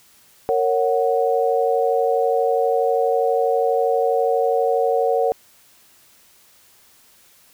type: chord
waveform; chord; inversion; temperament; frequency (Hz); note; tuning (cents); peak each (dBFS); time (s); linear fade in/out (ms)
sine; F# major; first; equal with one note detuned; 462.1 / 554.4 / 740; A#4 / C#5 / F#5; -15 / 0 / 0; -19 / -21 / -21; 0.49-5.32; 0
effects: white hiss -53 dBFS RMS until 7.53 s